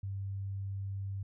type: tone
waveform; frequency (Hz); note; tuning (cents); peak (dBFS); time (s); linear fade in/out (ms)
sine; 98; G2; 0; -35; 0.03-1.23; 5
effects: none